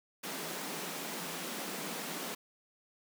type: high-pass noise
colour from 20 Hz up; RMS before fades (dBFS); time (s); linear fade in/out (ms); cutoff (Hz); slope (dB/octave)
pink; -40; 0.23-2.35; 10; 160; 96
effects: none